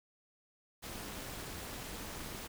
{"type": "noise with amplitude modulation", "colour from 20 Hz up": "pink", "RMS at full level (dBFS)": -41, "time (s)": [0.82, 2.48], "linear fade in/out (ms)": 20, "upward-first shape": "sine", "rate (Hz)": 252, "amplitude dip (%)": 75, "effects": []}